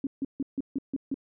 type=tone bursts; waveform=sine; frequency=272.7 Hz; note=C#4; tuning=28 cents flat; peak=-26 dBFS; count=7; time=0.04-1.143 s; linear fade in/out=2 ms; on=29 ms; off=150 ms; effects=none